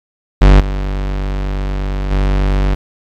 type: tone with level steps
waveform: 45% pulse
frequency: 48.4 Hz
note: G1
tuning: 21 cents flat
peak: -3 / -16 / -11 dBFS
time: 0.41-2.75 s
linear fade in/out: 10 ms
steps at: 0.6 / 2.11 s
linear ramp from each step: 5 ms
effects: low-pass 4000 Hz 12 dB/octave + 7-bit